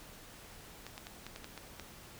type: clicks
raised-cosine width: 0.2 ms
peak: -27 dBFS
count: 8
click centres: 0.866 / 0.979 / 1.069 / 1.266 / 1.361 / 1.444 / 1.577 / 1.797 s
effects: pink hiss -53 dBFS RMS until 2.19 s